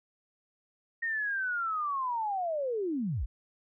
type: linear sweep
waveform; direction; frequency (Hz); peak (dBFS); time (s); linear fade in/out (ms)
sine; down; 1864.7 to 34.71; -29; 1.02-3.26; 10
effects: none